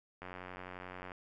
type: click train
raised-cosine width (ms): 0.5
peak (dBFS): -30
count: 83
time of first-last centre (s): 0.22-1.118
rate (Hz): 91.3
effects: none